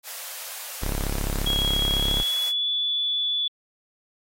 white high-pass noise, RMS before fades -36 dBFS, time 0.03-2.53 s, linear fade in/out 50 ms, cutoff 480 Hz, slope 96 dB/octave
sawtooth tone, 34.42 Hz, C#1, 11 cents flat, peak -21 dBFS, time 0.82-2.23 s, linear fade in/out 10 ms
sine tone with pitch glide, 3312 to 3449 Hz, G#7 to A7, -5 to -35 cents, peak -22 dBFS, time 1.46-3.48 s, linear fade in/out 5 ms, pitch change +70 cents, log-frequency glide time 1.92-2.7 s
effects AAC 48 kbps

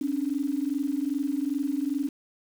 sine tone pair together, 271.3 / 293.8 Hz, C#4 / D4, -37 / +1 cents, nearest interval minor second, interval 138 cents, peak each -28 dBFS, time 0.01-2.09 s, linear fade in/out 5 ms, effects 8-bit

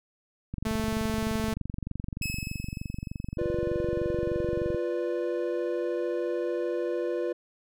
click train, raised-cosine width 5 ms, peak -21 dBFS, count 99, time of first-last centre 0.54-4.746 s, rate 23.3 Hz
sawtooth tone, 220 Hz, A3, in tune, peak -24 dBFS, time 0.65-1.54 s, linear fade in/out 5 ms
sawtooth tone with exponential decay, 2583 Hz, E7, 36 cents flat, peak -27 dBFS, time 2.22-3.37 s, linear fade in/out 1 ms, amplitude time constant 250 ms
triangle chord, B diminished, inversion second, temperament equal, 349.2 / 493.9 / 587.3 Hz, F4 / B4 / D5, 0 / 0 / 0 cents, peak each -28 / -29 / -33 dBFS, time 3.38-7.33 s, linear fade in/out 10 ms
effects none

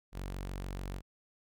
sawtooth tone, 46.83 Hz, F#1, 22 cents sharp, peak -34 dBFS, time 0.12-1.02 s, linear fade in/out 50 ms, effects none

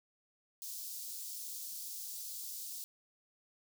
white high-pass noise, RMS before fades -44 dBFS, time 0.62-2.84 s, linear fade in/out 0 ms, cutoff 4400 Hz, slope 24 dB/octave, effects none

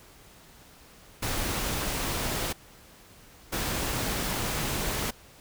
pink noise bursts at uneven times, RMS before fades -30 dBFS, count 2, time 1.22-2.53 / 3.52-5.11 s, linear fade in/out 10 ms, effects pink hiss -53 dBFS RMS until 5.4 s

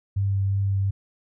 sine tone with vibrato, 98.3 Hz, G2, 5 cents sharp, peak -20 dBFS, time 0.16-0.91 s, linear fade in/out 10 ms, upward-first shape triangle, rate 2.8 Hz, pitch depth 14 cents each way, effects none

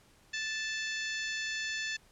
harmonic tone, 878 Hz, A5, 4 cents flat, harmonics 2 / 3 / 4 / 5 / 6 / 7 / 8, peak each -36 / -40 / -42 / -44 / -46 / -47 / -48 dBFS, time 0.33-1.97 s, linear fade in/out 10 ms, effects pink hiss -63 dBFS RMS until 2.11 s + low-pass 11000 Hz 12 dB/octave

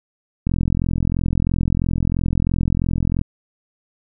click train, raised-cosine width 5 ms, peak -7 dBFS, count 119, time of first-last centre 0.47-3.214 s, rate 43 Hz, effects none

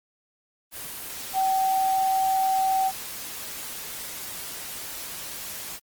sine tone in noise, 766 Hz, G5, 40 cents flat, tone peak -20 dBFS, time 1.33-2.92 s, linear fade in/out 50 ms, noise white, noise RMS -36 dBFS, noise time 0.71-5.8 s, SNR +13 dB, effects Opus 24 kbps

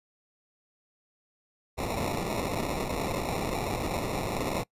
blue noise with sample-and-hold, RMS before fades -31 dBFS, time 1.77-4.64 s, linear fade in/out 20 ms, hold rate 1575 Hz, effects noise-tail reverb RT60 0.1 s tail -23 dB re dry + resampled to 32000 Hz

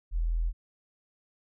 sine tone, 41.53 Hz, E1, 14 cents sharp, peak -25 dBFS, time 0.11-0.53 s, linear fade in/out 50 ms, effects none

